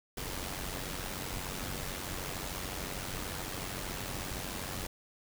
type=noise with amplitude modulation; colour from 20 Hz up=pink; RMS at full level=-36 dBFS; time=0.17-4.87 s; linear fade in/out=5 ms; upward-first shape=sine; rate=93.4 Hz; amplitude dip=60%; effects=none